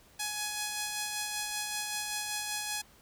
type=tone with tremolo; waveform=5% pulse; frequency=839 Hz; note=G#5; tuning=17 cents sharp; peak=-20 dBFS; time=0.19-2.82 s; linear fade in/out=10 ms; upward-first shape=sine; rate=5.2 Hz; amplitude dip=30%; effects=pink hiss -60 dBFS RMS until 3.01 s